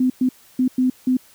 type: tone bursts at uneven times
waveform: sine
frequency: 255.1 Hz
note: C4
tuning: 44 cents flat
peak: -14 dBFS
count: 5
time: 0-0.1 / 0.21-0.29 / 0.59-0.68 / 0.78-0.9 / 1.07-1.17 s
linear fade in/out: 5 ms
effects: white hiss -51 dBFS RMS until 1.34 s